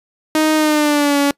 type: tone with pitch glide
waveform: sawtooth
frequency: 311.1 to 283.6 Hz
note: D#4 to C#4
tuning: 0 to +40 cents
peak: -8 dBFS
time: 0.35-1.31 s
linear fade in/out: 2 ms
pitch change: -160 cents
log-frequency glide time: 0.55-1.18 s
effects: noise-tail reverb RT60 0.1 s tail -23 dB re dry + resampled to 32000 Hz